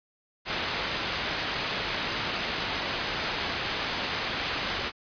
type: low-pass noise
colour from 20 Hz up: white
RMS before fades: -31 dBFS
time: 0.45-4.92 s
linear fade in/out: 50 ms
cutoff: 3700 Hz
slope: 12 dB/octave
effects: resampled to 11025 Hz